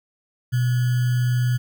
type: tone with sample-and-hold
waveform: sine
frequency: 123.47 Hz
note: B2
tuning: in tune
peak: -17 dBFS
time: 0.52-1.58 s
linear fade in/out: 20 ms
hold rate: 1575 Hz
effects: none